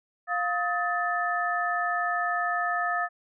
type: tone cluster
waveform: sine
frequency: 703 / 1270 / 1762 Hz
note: F5 / D#6 / A6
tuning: +11 / +35 / +2 cents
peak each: -29 dBFS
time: 0.27-3.09 s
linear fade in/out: 50 ms
effects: none